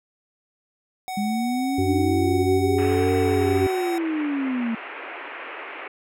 square tone with pitch glide, 747 to 755.7 Hz, F#5 to F#5, +16 to +36 cents, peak -29 dBFS, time 1.08-3.98 s, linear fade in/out 0 ms, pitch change +20 cents, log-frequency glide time 2.62-3.83 s
sine linear two-way sweep, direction up then down, 200.3 to 455.8 to 223.4 Hz, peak -22 dBFS, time 1.17-4.75 s, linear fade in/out 5 ms, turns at 3.14 s
harmonic tone, 94.1 Hz, F#2, 30 cents sharp, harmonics 1 / 3 / 4, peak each -24 / -24 / -24 dBFS, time 1.78-3.67 s, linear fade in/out 5 ms
white band-pass noise, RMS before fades -36 dBFS, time 2.78-5.88 s, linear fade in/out 5 ms, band 300 to 2600 Hz, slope 48 dB/octave
effects none

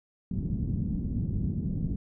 white low-pass noise, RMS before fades -30 dBFS, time 0.31-1.96 s, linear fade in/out 5 ms, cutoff 210 Hz, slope 24 dB/octave, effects none

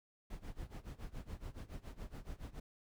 brown noise with tremolo, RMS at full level -44 dBFS, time 0.3-2.6 s, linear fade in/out 5 ms, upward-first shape sine, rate 7.1 Hz, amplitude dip 90%, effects none

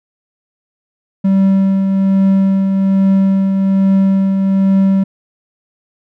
triangle tone with tremolo, 193.5 Hz, G3, 22 cents flat, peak -5 dBFS, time 1.24-5.04 s, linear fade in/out 10 ms, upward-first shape triangle, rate 1.2 Hz, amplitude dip 40%, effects none

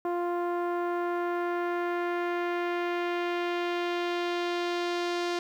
sawtooth tone with low-pass filter sweep, 349.2 Hz, F4, in tune, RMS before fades -30 dBFS, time 0.05-5.39 s, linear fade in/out 2 ms, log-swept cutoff 1000 to 5000 Hz, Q 1.3, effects 10-bit

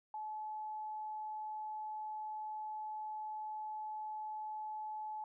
sine tone, 859 Hz, A5, 42 cents flat, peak -40 dBFS, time 0.14-5.24 s, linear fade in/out 2 ms, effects none

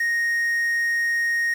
triangle tone with quantisation, 1864.7 Hz, A#6, in tune, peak -18 dBFS, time 0-1.54 s, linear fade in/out 5 ms, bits 7, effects none

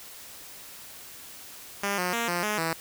5% pulse tone with pitch steps, 200.6 / 179.7 / 233.2 / 174.7 / 211.1 / 163.5 Hz, G3 / F3 / A#3 / F3 / G#3 / E3, +40 / +50 / +1 / +1 / +29 / -14 cents, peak -15 dBFS, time 1.83-2.73 s, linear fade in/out 2 ms, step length 150 ms, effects white hiss -45 dBFS RMS until 2.8 s

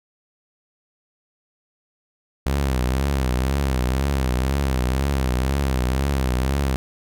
sawtooth tone with vibrato, 66 Hz, C2, 16 cents sharp, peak -15 dBFS, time 2.46-6.76 s, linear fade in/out 0 ms, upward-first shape triangle, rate 2 Hz, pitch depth 130 cents each way, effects none

